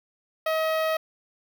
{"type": "tone with notch filter", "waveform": "sawtooth", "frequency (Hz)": 636, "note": "D#5", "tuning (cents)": 38, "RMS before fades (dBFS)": -25, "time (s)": [0.46, 0.97], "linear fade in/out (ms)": 5, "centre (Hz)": 7600, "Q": 0.52, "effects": []}